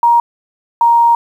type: tone pair in turn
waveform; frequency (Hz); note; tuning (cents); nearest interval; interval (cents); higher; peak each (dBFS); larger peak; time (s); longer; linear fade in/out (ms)
sine; 942 / 936.6; A#5 / A#5; +18 / +8; unison; 10; first; -6; neither; 0.03-0.2 / 0.81-1.15; second; 2
effects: 7-bit